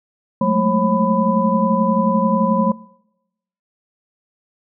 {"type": "tone cluster", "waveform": "sine", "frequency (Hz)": [183.8, 210.8, 222.2, 540, 998], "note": ["F#3", "G#3", "A3", "C#5", "B5"], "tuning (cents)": [-11, 26, 17, -45, 18], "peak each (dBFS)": -20, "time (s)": [0.41, 2.72], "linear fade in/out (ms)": 5, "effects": ["noise-tail reverb RT60 0.9 s tail -23 dB re dry"]}